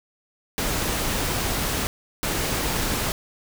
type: noise bursts at uneven times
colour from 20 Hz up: pink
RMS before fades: -25 dBFS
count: 2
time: 0.58-1.87 / 2.23-3.12 s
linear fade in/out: 0 ms
effects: none